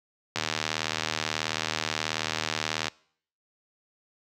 click train, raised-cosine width 0.2 ms, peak -9 dBFS, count 199, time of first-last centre 0.36-2.882 s, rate 78.5 Hz, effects noise-tail reverb RT60 0.6 s tail -25 dB re dry + high-pass 80 Hz 12 dB/octave

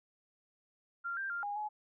sine tone with pitch steps, 1387 / 1580 / 1396 / 818 / 845 Hz, F6 / G6 / F6 / G#5 / G#5, -12 / +13 / -1 / -26 / +30 cents, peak -35 dBFS, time 1.04-1.69 s, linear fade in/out 20 ms, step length 130 ms, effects none

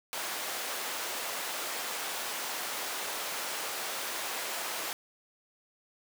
pink high-pass noise, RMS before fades -36 dBFS, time 0.13-4.93 s, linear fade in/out 0 ms, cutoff 600 Hz, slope 12 dB/octave, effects none

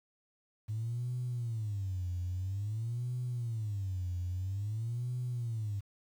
sine tone with vibrato, 105.2 Hz, G#2, 23 cents sharp, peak -32 dBFS, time 0.68-5.81 s, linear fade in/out 20 ms, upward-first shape sine, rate 0.5 Hz, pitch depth 290 cents each way, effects tanh soft clip ceiling -28 dBFS + 10-bit

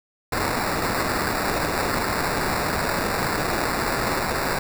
white noise with sample-and-hold, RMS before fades -24 dBFS, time 0.32-4.59 s, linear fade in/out 5 ms, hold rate 3150 Hz, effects none

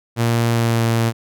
sawtooth tone with pitch glide, 116.8 to 114.99 Hz, A#2 to A#2, +4 to -23 cents, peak -11 dBFS, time 0.16-1.13 s, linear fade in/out 50 ms, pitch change -27 cents, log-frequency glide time 0.49-0.84 s, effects none

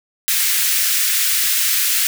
white high-pass noise, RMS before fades -17 dBFS, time 0.28-2.07 s, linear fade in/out 0 ms, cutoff 1600 Hz, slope 24 dB/octave, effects none

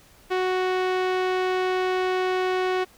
sawtooth tone with low-pass filter, 370 Hz, F#4, in tune, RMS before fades -24 dBFS, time 0.3-2.85 s, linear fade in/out 20 ms, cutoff 3100 Hz, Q 0.83, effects pink hiss -54 dBFS RMS until 2.97 s

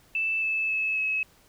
sine tone with pitch steps, 2642 / 2619 / 2597 / 2574 Hz, E7 / E7 / E7 / E7, +3 / -12 / -26 / -42 cents, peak -24 dBFS, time 0.15-1.23 s, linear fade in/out 2 ms, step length 270 ms, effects pink hiss -59 dBFS RMS until 1.48 s

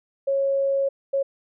sine tone bursts at uneven times, 549 Hz, C#5, 17 cents flat, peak -19 dBFS, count 2, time 0.27-0.89 / 1.13-1.23 s, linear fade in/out 10 ms, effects none

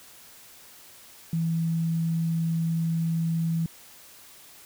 sine tone, 164.6 Hz, E3, 2 cents flat, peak -23 dBFS, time 1.33-3.66 s, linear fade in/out 2 ms, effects white hiss -50 dBFS RMS until 4.65 s

